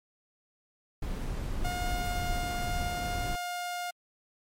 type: noise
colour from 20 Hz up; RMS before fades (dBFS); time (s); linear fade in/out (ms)
brown; -33; 1.02-3.36; 5
type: tone with pitch glide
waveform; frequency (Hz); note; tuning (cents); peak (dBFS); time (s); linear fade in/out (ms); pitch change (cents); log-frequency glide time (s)
sawtooth; 714 to 709.1; F5 to F5; +38 to +26; -29; 1.64-3.91; 10; -12; 1.89-2.41
effects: MP3 64 kbps